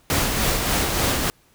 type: noise with tremolo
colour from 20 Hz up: pink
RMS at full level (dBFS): -20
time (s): 0.1-1.3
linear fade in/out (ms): 0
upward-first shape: sine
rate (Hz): 3.4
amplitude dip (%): 35
effects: pink hiss -58 dBFS RMS until 1.54 s